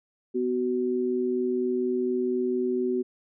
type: tone pair together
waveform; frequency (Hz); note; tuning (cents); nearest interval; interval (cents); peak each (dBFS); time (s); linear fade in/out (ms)
sine; 249.3 / 373.5; B3 / F#4; +16 / +16; perfect fifth; 700; -28 / -25; 0.34-3.03; 20
effects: none